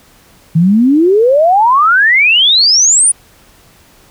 sine exponential sweep, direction up, 155.56 to 9780 Hz, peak -5 dBFS, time 0.55-3.12 s, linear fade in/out 10 ms, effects pink hiss -45 dBFS RMS until 4.1 s

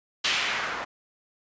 blue noise with low-pass filter sweep, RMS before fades -28 dBFS, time 0.24-0.85 s, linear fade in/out 10 ms, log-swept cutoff 3400 to 1100 Hz, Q 1.4, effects resampled to 16000 Hz

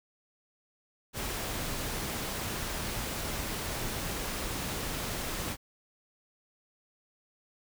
pink noise, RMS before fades -35 dBFS, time 1.13-5.57 s, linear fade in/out 50 ms, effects none

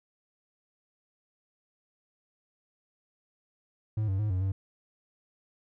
triangle tone with pitch steps, 108.1 / 96 / 106.4 / 92.3 / 96.3 Hz, A2 / G2 / G#2 / F#2 / G2, -30 / -36 / +42 / -4 / -30 cents, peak -24 dBFS, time 3.97-4.52 s, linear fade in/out 5 ms, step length 110 ms, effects none

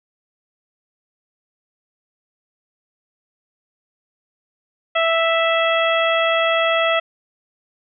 harmonic tone, 659 Hz, E5, 1 cent flat, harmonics 1 / 2 / 3 / 4 / 5, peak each -18 / -21 / -23 / -24 / -25 dBFS, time 4.95-7 s, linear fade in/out 10 ms, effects none

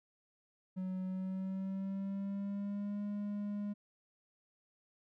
triangle tone with pitch glide, 186.1 to 205.3 Hz, F#3 to G#3, +10 to -20 cents, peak -34 dBFS, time 0.76-3.74 s, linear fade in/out 20 ms, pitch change +170 cents, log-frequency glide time 1.05-3.02 s, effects none

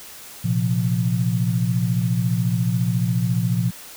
sine chord, Bb suspended second, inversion none, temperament equal, 116.54 / 130.81 / 174.61 Hz, Bb2 / C3 / F3, 0 / 0 / 0 cents, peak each -21 / -24 / -22 dBFS, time 0.44-3.71 s, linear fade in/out 10 ms, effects white hiss -40 dBFS RMS until 3.96 s

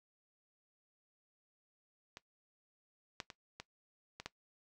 clicks, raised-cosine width 0.2 ms, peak -30 / -22 / -29 / -27 / -27 / -23 dBFS, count 6, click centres 2.171 / 3.202 / 3.302 / 3.6 / 4.2 / 4.26 s, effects noise-tail reverb RT60 0.1 s tail -18 dB re dry

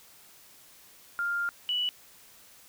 sine tone pair in turn, 1400 / 2953 Hz, F6 / F#7, +4 / -4 cents, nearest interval octave + minor second, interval 1292 cents, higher second, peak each -27 / -26 dBFS, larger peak second, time 1.19-1.49 / 1.69-1.89 s, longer first, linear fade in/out 0 ms, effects white hiss -55 dBFS RMS until 2.68 s

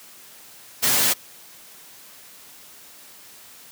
white noise with comb filter, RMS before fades -19 dBFS, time 0.82-1.14 s, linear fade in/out 20 ms, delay 10 ms, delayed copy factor -0.7, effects white hiss -46 dBFS RMS until 3.71 s + high-pass 100 Hz 12 dB/octave

